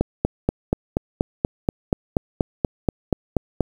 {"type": "click train", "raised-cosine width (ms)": 2, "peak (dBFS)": -4, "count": 16, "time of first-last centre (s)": [0.01, 3.607], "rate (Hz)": 4.17, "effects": ["7-bit"]}